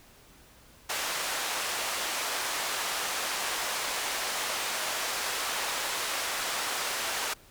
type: band-pass noise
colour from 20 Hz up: pink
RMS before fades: -32 dBFS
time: 0.89-7.34 s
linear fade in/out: 10 ms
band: 730 to 11000 Hz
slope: 12 dB/octave
effects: pink hiss -56 dBFS RMS until 7.5 s